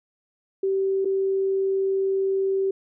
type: tone with dropouts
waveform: sine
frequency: 386.8 Hz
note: G4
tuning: 23 cents flat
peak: -20 dBFS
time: 0.63-2.71 s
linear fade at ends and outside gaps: 5 ms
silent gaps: 1.048-1.054 s
effects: none